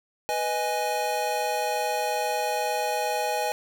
square chord, G# minor, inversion first, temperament equal, 493.9 / 622.3 / 830.6 Hz, B4 / D#5 / G#5, 0 / 0 / 0 cents, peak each -32 / -31 / -28 dBFS, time 0.29-3.52 s, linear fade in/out 0 ms, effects none

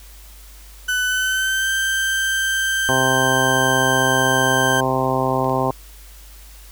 35% pulse tone with pitch glide, 1500 to 1566.4 Hz, F#6 to G6, +23 to -2 cents, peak -16 dBFS, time 0.88-4.81 s, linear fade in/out 10 ms, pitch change +75 cents, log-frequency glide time 1.07-1.7 s
harmonic tone, 130.81 Hz, C3, in tune, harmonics 1 / 2 / 3 / 4 / 5 / 6 / 7 / 8, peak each -25 / -25 / -25 / -25 / -25 / -25 / -25 / -25 dBFS, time 2.89-5.71 s, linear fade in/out 0 ms
clicks, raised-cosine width 0.2 ms, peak -25 dBFS, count 2, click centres 5.445 / 5.496 s
effects added 50 Hz sine -40 dBFS peak until 6.71 s + white hiss -46 dBFS RMS until 6.71 s

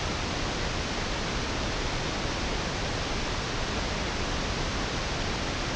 pink low-pass noise, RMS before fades -30 dBFS, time 0-5.75 s, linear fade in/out 0 ms, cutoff 6300 Hz, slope 48 dB/octave, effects none

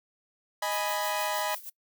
sawtooth chord, G# minor, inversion second, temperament equal, 622.3 / 830.6 / 987.8 Hz, D#5 / G#5 / B5, 0 / 0 / 0 cents, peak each -29 dBFS, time 0.62-1.55 s, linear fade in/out 5 ms
violet noise with tremolo, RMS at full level -38 dBFS, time 0.71-1.7 s, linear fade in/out 10 ms, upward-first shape sine, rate 6.3 Hz, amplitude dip 75%
effects noise-tail reverb RT60 0.1 s tail -23 dB re dry

